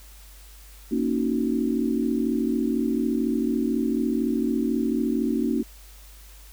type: chord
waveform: sine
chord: D# minor seventh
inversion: second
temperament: equal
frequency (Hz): 233.1 / 277.2 / 311.1 / 370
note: A#3 / C#4 / D#4 / F#4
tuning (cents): 0 / 0 / 0 / 0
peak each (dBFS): -25 / -26 / -28 / -30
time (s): 0.91-5.63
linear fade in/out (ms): 10
effects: added 50 Hz sine -45 dBFS peak until 6.52 s + white hiss -51 dBFS RMS until 6.52 s